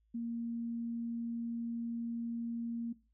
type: tone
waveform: sine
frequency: 233.1 Hz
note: A#3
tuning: in tune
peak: -35 dBFS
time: 0.14-2.93 s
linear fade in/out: 10 ms
effects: noise-tail reverb RT60 0.3 s tail -18 dB re dry + added 54 Hz sine -70 dBFS peak until 3.13 s